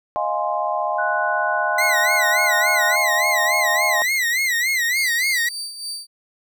sine chord, F minor seventh, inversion third, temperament equal, 622.3 / 698.5 / 830.6 / 1046.5 Hz, Eb5 / F5 / Ab5 / C6, 0 / 0 / 0 / 0 cents, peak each -25 dBFS, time 0.16-4.02 s, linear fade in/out 0 ms
sine tone with pitch glide, 1480 to 1467.2 Hz, F#6 to F#6, 0 to -15 cents, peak -22 dBFS, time 0.98-2.96 s, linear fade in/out 10 ms, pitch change -15 cents, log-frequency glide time 2.28-2.45 s
40% pulse tone with vibrato, 2000 Hz, B6, 21 cents sharp, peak -17 dBFS, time 1.78-5.49 s, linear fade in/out 5 ms, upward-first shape sine, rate 3.5 Hz, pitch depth 140 cents each way
30% pulse tone with tremolo, 4633 Hz, D8, 24 cents flat, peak -23 dBFS, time 4.94-6.07 s, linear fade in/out 50 ms, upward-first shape sine, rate 3.4 Hz, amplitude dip 60%
effects none

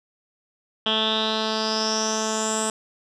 10% pulse tone with low-pass filter sweep, 218.8 Hz, A3, 9 cents flat, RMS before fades -24 dBFS, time 0.86-2.7 s, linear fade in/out 2 ms, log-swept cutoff 3200 to 8200 Hz, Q 8.9, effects none

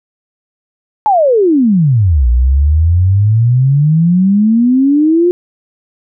sine exponential two-way sweep, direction down then up, 880 to 58.27 to 360.3 Hz, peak -6 dBFS, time 1.06-5.31 s, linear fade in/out 0 ms, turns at 2.28 s, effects none

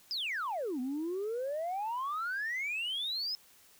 sine exponential two-way sweep, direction down then up, 5210 to 244.4 to 5210 Hz, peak -31 dBFS, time 0.11-3.35 s, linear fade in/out 0 ms, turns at 0.8 s, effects tanh soft clip ceiling -30 dBFS + white hiss -61 dBFS RMS until 3.79 s

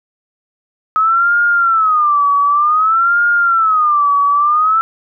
sine tone with vibrato, 1269 Hz, D#6, 34 cents sharp, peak -9 dBFS, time 0.96-4.81 s, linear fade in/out 0 ms, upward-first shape sine, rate 0.54 Hz, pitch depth 190 cents each way, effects none

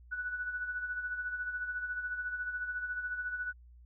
sine tone with tremolo, 1480 Hz, F#6, in tune, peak -32 dBFS, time 0.11-3.53 s, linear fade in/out 20 ms, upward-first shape sine, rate 14 Hz, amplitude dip 55%, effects added 60 Hz sine -53 dBFS peak until 3.85 s

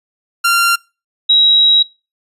sawtooth / sine tone pair in turn, 1383 / 3849 Hz, F6 / B7, -17 / -45 cents, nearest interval octave + tritone, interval 1772 cents, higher second, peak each -6 dBFS, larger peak neither, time 0.44-0.76 / 1.29-1.83 s, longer second, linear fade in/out 10 ms, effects noise-tail reverb RT60 0.3 s tail -25 dB re dry + resampled to 32000 Hz

